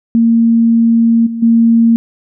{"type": "tone with level steps", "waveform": "sine", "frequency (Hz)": 230, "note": "A#3", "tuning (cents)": -23, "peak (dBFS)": [-6, -17, -5], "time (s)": [0.15, 1.96], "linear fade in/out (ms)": 0, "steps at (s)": [1.26, 1.42], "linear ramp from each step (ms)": 10, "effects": []}